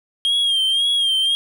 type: tone with vibrato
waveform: triangle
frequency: 3226 Hz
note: G7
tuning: 49 cents sharp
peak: -14 dBFS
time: 0.25-1.35 s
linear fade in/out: 0 ms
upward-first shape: sine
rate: 1.9 Hz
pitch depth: 61 cents each way
effects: none